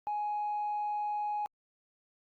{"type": "tone with tanh clipping", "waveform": "triangle", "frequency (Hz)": 835, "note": "G#5", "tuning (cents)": 9, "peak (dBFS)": -31, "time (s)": [0.07, 1.46], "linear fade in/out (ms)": 0, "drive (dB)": 5, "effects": ["Opus 48 kbps"]}